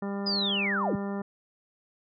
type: harmonic tone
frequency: 199.4 Hz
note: G3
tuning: 30 cents sharp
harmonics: 1 / 2 / 3 / 4 / 5 / 6 / 7 / 9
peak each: -31 / -37 / -41 / -43 / -45 / -47 / -48 / -50 dBFS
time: 0.02-1.22 s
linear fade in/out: 5 ms
type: linear sweep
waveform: sine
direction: down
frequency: 5040 to 81.5 Hz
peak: -26 dBFS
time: 0.26-0.96 s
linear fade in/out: 10 ms
effects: none